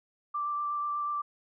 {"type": "tone with vibrato", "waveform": "sine", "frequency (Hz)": 1174.7, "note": "D6", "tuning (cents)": 0, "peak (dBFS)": -29, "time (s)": [0.34, 1.22], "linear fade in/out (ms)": 10, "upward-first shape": "sine", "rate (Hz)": 8.2, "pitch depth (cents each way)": 11, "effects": []}